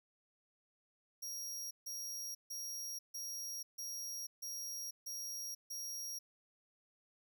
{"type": "tone bursts", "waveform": "sawtooth", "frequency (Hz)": 5640, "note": "F8", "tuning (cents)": 16, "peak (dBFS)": -39, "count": 8, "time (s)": [1.22, 6.19], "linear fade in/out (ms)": 10, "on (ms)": 490, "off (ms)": 150, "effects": []}